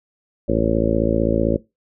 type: harmonic tone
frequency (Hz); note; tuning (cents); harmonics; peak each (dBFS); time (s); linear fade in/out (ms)
55.6; A1; +19; 1 / 2 / 3 / 4 / 5 / 6 / 7 / 8 / 9 / 10; -25 / -26 / -28 / -23 / -25 / -23 / -28 / -26 / -25 / -23; 0.48-1.57; 10
effects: noise-tail reverb RT60 0.2 s tail -19 dB re dry